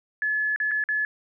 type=tone with dropouts; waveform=sine; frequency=1714 Hz; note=A6; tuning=46 cents flat; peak=-22 dBFS; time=0.22-1.05 s; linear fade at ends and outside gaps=1 ms; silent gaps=0.561-0.601 / 0.711-0.715 / 0.839-0.888 s; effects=none